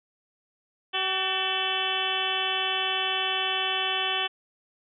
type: harmonic tone with a mistuned harmonic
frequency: 380 Hz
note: F#4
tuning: 46 cents sharp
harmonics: 1 / 2 / 3 / 4 / 5 / 6 / 7 / 8 / 9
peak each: -37 / -33 / -35 / -38 / -35 / -38 / -32 / -29 / -33 dBFS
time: 0.93-4.28 s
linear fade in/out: 20 ms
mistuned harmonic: 5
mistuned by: -86 cents
effects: none